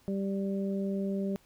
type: harmonic tone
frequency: 196 Hz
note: G3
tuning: in tune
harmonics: 1 / 2 / 3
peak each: -30 / -36 / -40 dBFS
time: 0.08-1.36 s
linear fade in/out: 0 ms
effects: pink hiss -64 dBFS RMS until 1.45 s